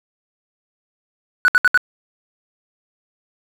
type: tone bursts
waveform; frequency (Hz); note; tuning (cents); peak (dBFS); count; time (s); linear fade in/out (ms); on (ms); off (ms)
triangle; 1480; F#6; 0; -6; 4; 1.45-1.775; 0; 31; 67
effects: tanh soft clip ceiling -4 dBFS + 7-bit